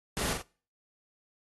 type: noise with echo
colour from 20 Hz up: pink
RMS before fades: -33 dBFS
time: 0.17-0.33 s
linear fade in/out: 0 ms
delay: 42 ms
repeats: 2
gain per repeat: -5 dB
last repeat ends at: 0.414 s
effects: noise-tail reverb RT60 0.4 s tail -23 dB re dry + AAC 32 kbps